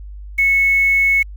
sine tone with quantisation, 2200 Hz, C#7, 14 cents flat, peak -11 dBFS, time 0.38-1.23 s, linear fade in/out 10 ms, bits 6, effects added 50 Hz sine -30 dBFS peak until 1.36 s

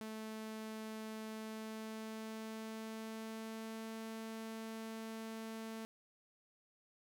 sawtooth tone with pitch glide, 218.8 to 222.8 Hz, A3 to A3, -9 to +22 cents, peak -40 dBFS, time 0.01-5.85 s, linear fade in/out 0 ms, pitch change +31 cents, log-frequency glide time 1.32-3.92 s, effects none

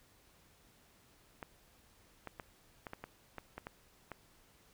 clicks, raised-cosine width 0.5 ms, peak -28 dBFS, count 10, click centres 1.428 / 2.273 / 2.398 / 2.868 / 2.934 / 3.04 / 3.383 / 3.58 / 3.669 / 4.117 s, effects pink hiss -66 dBFS RMS until 4.73 s

